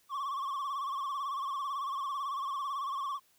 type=tone with vibrato; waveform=triangle; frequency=1108.7 Hz; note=C#6; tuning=in tune; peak=-31 dBFS; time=0.09-3.2 s; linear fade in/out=50 ms; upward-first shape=sine; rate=18 Hz; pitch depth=88 cents each way; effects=white hiss -68 dBFS RMS until 3.38 s